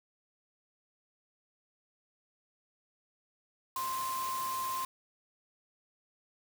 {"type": "tone in noise", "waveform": "sine", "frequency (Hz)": 1046.5, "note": "C6", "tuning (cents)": 0, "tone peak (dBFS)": -33, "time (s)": [3.76, 4.85], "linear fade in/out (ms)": 2, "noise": "white", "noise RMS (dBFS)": -42, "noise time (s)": [3.76, 4.85], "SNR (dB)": 6, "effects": []}